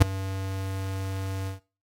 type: tone with ADSR envelope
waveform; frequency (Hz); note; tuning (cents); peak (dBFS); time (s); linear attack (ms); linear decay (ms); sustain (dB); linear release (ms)
square; 96.1; G2; -34; -10; 0-1.6; 21; 6; -20; 130
effects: noise-tail reverb RT60 0.3 s tail -17 dB re dry + AAC 64 kbps